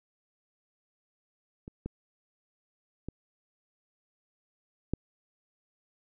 clicks, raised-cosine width 3 ms, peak -29 / -22 / -24 / -15 dBFS, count 4, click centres 1.679 / 1.86 / 3.086 / 4.936 s, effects none

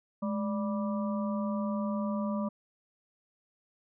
harmonic tone with a mistuned harmonic, 196 Hz, G3, in tune, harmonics 1 / 3 / 5 / 6, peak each -30 / -37 / -42 / -42 dBFS, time 0.22-2.49 s, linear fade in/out 10 ms, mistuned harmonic 1, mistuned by +120 cents, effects none

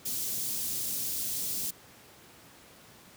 white band-stop noise, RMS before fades -33 dBFS, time 0.05-1.71 s, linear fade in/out 10 ms, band 280 to 4800 Hz, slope 12 dB/octave, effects pink hiss -54 dBFS RMS until 3.16 s + high-pass 100 Hz 12 dB/octave

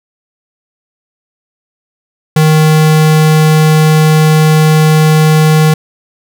square tone, 155.7 Hz, D#3, 2 cents sharp, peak -5 dBFS, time 2.36-5.74 s, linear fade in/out 5 ms, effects none

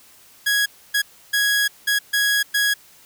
sawtooth tone bursts at uneven times, 1661.2 Hz, G#6, in tune, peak -13 dBFS, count 6, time 0.46-0.66 / 0.94-1.02 / 1.33-1.68 / 1.87-1.99 / 2.13-2.43 / 2.54-2.74 s, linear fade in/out 10 ms, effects white hiss -50 dBFS RMS until 3.05 s

